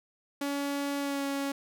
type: tone with pitch glide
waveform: sawtooth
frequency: 282.6 to 278.1 Hz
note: C#4 to C#4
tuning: +34 to +6 cents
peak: -26 dBFS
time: 0.41-1.52 s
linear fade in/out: 5 ms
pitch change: -28 cents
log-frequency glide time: 0.99-1.24 s
effects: none